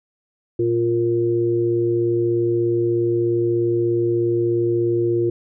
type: harmonic tone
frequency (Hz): 116.8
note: A#2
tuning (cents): +4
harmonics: 1 / 3 / 4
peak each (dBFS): -25 / -17 / -27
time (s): 0.59-5.3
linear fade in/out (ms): 5
effects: none